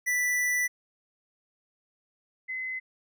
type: tone pair in turn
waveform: square / sine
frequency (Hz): 1975.5 / 2040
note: B6 / C7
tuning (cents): 0 / -44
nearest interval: minor second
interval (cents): 56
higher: second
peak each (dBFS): -25 / -31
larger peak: first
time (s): 0.06-0.68 / 2.48-2.8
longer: first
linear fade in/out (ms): 20
effects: none